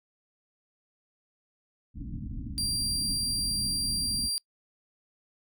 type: low-pass noise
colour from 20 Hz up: pink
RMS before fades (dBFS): -37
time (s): 1.94-4.3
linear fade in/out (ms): 50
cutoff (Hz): 300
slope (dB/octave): 96
type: tone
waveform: 30% pulse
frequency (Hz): 4735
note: D8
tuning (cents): +13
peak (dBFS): -25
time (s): 2.58-4.38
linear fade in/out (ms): 0
effects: noise-tail reverb RT60 0.1 s tail -26 dB re dry